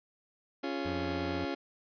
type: chord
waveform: 30% pulse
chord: Db major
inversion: none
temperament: just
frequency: 277.2 / 346.5 / 415.8 Hz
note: Db4 / F4 / Ab4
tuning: 0 / -14 / +2 cents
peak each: -33 / -35 / -39 dBFS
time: 0.63-1.55 s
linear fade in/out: 10 ms
type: tone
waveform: 25% pulse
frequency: 87.31 Hz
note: F2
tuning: in tune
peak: -34 dBFS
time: 0.85-1.45 s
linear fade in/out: 5 ms
effects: resampled to 11025 Hz